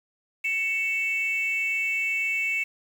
sine tone pair together, 2228 / 2650 Hz, C#7 / E7, +8 / +9 cents, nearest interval minor third, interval 301 cents, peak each -25 dBFS, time 0.44-2.64 s, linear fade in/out 10 ms, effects tanh soft clip ceiling -19 dBFS + 8-bit

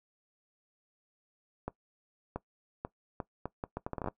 accelerating click train, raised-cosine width 1 ms, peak -21 dBFS, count 15, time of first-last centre 1.68-4.084 s, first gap 680 ms, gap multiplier 0.72, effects noise-tail reverb RT60 0.1 s tail -19 dB re dry

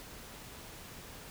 silence, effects pink hiss -49 dBFS RMS until 1.3 s

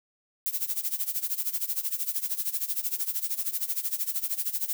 violet noise with tremolo, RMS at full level -27 dBFS, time 0.46-4.73 s, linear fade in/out 0 ms, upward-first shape sine, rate 13 Hz, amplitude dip 85%, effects none

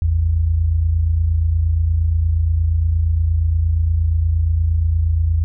sine tone pair together, 53.89 / 82.41 Hz, A1 / E2, -35 / 0 cents, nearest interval perfect fifth, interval 735 cents, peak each -21 / -14 dBFS, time 0.02-5.44 s, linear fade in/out 0 ms, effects none

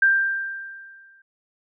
sine tone with exponential decay, 1582 Hz, G6, 15 cents sharp, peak -12 dBFS, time 0.02-1.22 s, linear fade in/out 5 ms, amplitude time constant 260 ms, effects none

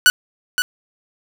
sawtooth tone with echo, 1480 Hz, F#6, in tune, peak -4 dBFS, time 0.06-0.1 s, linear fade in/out 0 ms, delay 520 ms, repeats 1, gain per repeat -8 dB, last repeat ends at 0.62 s, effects none

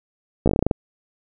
slowing click train, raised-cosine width 2 ms, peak -4 dBFS, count 10, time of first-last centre 0.46-0.712 s, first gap 15 ms, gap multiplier 1.15, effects none

